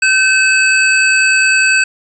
square tone pair together, 1538.8 / 2588 Hz, G6 / E7, -33 / -32 cents, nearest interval major sixth, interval 901 cents, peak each -12 dBFS, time 0.02-1.84 s, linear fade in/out 5 ms, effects resampled to 22050 Hz + 8-bit

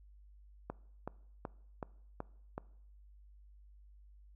click train, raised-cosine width 1 ms, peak -25 dBFS, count 6, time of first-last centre 0.7-2.58 s, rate 2.66 Hz, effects noise-tail reverb RT60 0.7 s tail -22 dB re dry + added 50 Hz sine -56 dBFS peak until 4.35 s

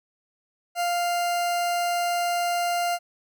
40% pulse tone, 698.5 Hz, F5, in tune, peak -22 dBFS, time 0.75-2.99 s, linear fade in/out 50 ms, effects none

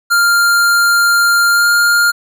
square tone with pitch glide, 1396.9 to 1407.4 Hz, F6 to F6, 0 to +13 cents, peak -9 dBFS, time 0.1-2.12 s, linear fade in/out 20 ms, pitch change +13 cents, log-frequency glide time 1.49-1.68 s, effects none

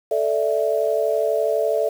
sine chord, A suspended fourth, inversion none, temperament equal, 440 / 587.3 / 659.3 Hz, A4 / D5 / E5, 0 / 0 / 0 cents, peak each -22 dBFS, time 0.11-1.89 s, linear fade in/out 5 ms, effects 7-bit

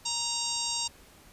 harmonic tone, 932.3 Hz, A#5, in tune, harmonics 1 / 3 / 4 / 5 / 6 / 7 / 8 / 9, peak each -39 / -40 / -37 / -35 / -36 / -39 / -36 / -40 dBFS, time 0.05-0.88 s, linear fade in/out 10 ms, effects pink hiss -55 dBFS RMS until 1.32 s + resampled to 32000 Hz

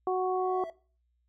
harmonic tone, 370.1 Hz, F#4, in tune, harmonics 1 / 2 / 3, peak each -28 / -30 / -35 dBFS, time 0.07-0.64 s, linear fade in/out 2 ms
triangle tone with exponential growth, 659.3 Hz, E5, in tune, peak -33 dBFS, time 0.1-0.7 s, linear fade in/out 2 ms, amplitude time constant 130 ms
effects noise-tail reverb RT60 0.4 s tail -21 dB re dry + added 60 Hz sine -70 dBFS peak until 1.28 s

